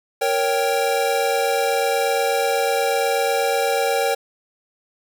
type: chord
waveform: square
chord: G diminished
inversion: first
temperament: equal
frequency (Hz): 466.2 / 554.4 / 784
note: Bb4 / Db5 / G5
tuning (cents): 0 / 0 / 0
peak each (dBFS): -23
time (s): 0.21-4.15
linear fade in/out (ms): 10
effects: 9-bit